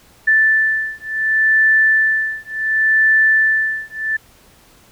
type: beating tone pair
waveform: sine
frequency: 1760 / 1760.69 Hz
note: A6 / A6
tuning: 0 / +1 cents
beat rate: 0.69 Hz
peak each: -15 dBFS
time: 0.27-4.17 s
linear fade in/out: 10 ms
effects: pink hiss -49 dBFS RMS until 4.91 s